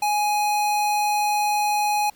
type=tone; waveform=square; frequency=834 Hz; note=G#5; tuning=7 cents sharp; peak=-20 dBFS; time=0.02-2.1 s; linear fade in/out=5 ms; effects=pink hiss -55 dBFS RMS until 2.15 s